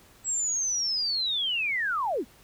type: linear sweep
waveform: sine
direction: down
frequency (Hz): 7760 to 188.7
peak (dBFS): -25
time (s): 0.24-2.25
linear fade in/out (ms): 50
effects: pink hiss -56 dBFS RMS until 2.43 s